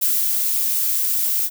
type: noise with ADSR envelope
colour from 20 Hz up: violet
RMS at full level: -18 dBFS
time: 0.01-1.5 s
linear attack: 17 ms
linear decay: 230 ms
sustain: -2 dB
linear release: 52 ms
effects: none